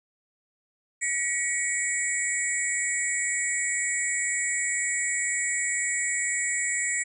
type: tone cluster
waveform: sine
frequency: 1928 / 2232 / 7270 / 7770 / 8750 Hz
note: B6 / C#7 / A#8 / B8 / C#9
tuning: -42 / +11 / -44 / -29 / -24 cents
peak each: -30 / -31 / -32 / -30 / -36 dBFS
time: 1.01-7.04 s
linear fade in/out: 20 ms
effects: none